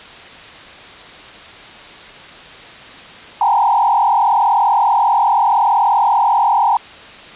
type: tone with frequency modulation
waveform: sine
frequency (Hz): 872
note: A5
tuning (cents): -16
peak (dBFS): -10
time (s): 3.41-6.77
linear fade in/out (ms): 2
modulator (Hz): 40.8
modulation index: 2.4
effects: white hiss -36 dBFS RMS until 7.35 s + resampled to 8000 Hz